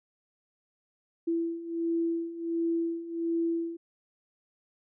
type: beating tone pair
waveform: sine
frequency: 332.9 / 334.3 Hz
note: E4 / E4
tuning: +17 / +24 cents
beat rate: 1.4 Hz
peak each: -33 / -29 dBFS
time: 1.27-3.77 s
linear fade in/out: 10 ms
effects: none